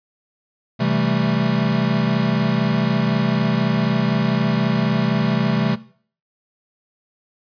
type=chord; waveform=square; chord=A minor seventh; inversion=first; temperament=equal; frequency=130.81 / 164.81 / 196 / 220 Hz; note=C3 / E3 / G3 / A3; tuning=0 / 0 / 0 / 0 cents; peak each=-23 / -24 / -24 / -23 dBFS; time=0.79-5.76 s; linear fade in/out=20 ms; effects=noise-tail reverb RT60 0.5 s tail -18 dB re dry + resampled to 11025 Hz